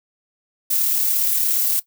violet noise with amplitude modulation, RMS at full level -18 dBFS, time 0.7-1.8 s, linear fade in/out 10 ms, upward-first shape sine, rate 37.1 Hz, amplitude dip 25%, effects noise-tail reverb RT60 0.1 s tail -17 dB re dry

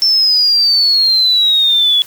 sine exponential sweep, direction down, 5370 to 3379 Hz, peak -8 dBFS, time 0.02-2.02 s, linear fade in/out 0 ms, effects white hiss -37 dBFS RMS until 2.06 s

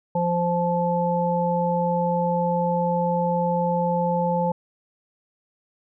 harmonic tone, 173.8 Hz, F3, 8 cents flat, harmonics 1 / 3 / 5, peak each -24 / -24 / -24 dBFS, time 0.15-4.52 s, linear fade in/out 5 ms, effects none

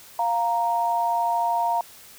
sine tone pair together, 699 / 932.3 Hz, F5 / A#5, +1 / 0 cents, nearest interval perfect fourth, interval 499 cents, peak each -24 / -22 dBFS, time 0.19-1.81 s, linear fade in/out 2 ms, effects white hiss -47 dBFS RMS until 2.18 s

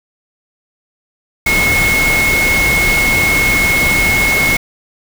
sine tone in noise, 2176 Hz, C#7, 33 cents flat, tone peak -11 dBFS, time 1.46-4.57 s, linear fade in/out 5 ms, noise pink, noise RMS -17 dBFS, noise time 1.46-4.57 s, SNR +3 dB, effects none

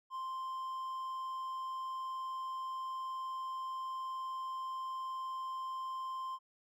triangle tone, 1046.5 Hz, C6, in tune, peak -36 dBFS, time 0.1-6.39 s, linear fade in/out 50 ms, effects none

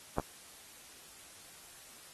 clicks, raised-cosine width 1 ms, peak -16 / -22 dBFS, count 2, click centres 0.184 / 0.198 s, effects white hiss -54 dBFS RMS until 2.13 s + AAC 32 kbps

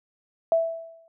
sine tone with exponential decay, 659.3 Hz, E5, in tune, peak -15 dBFS, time 0.52-1.08 s, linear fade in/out 1 ms, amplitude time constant 120 ms, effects none

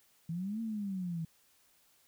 sine exponential two-way sweep, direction up then down, 160 to 230 to 160 Hz, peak -34 dBFS, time 0.29-1.25 s, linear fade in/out 5 ms, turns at 0.61 s, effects white hiss -68 dBFS RMS until 2.07 s

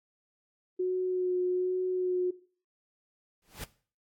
sine tone with vibrato, 365.5 Hz, F#4, 21 cents flat, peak -26 dBFS, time 0.79-2.31 s, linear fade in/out 10 ms, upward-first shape sine, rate 1.2 Hz, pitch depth 16 cents each way
pink noise with exponential growth, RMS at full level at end -36 dBFS, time 3.42-3.64 s, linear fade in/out 2 ms, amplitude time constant 47 ms
effects noise-tail reverb RT60 0.4 s tail -17 dB re dry + AAC 64 kbps

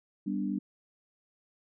sine chord, G major, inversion none, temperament equal with one note detuned, 196.91 / 246.9 / 293.7 Hz, G3 / B3 / D4, +8 / 0 / 0 cents, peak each -32 / -36 / -34 dBFS, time 0.26-0.59 s, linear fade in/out 10 ms, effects none

